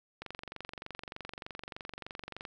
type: click train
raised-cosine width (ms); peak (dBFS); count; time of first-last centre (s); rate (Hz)
0.3; -25; 53; 0.22-2.452; 23.3
effects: none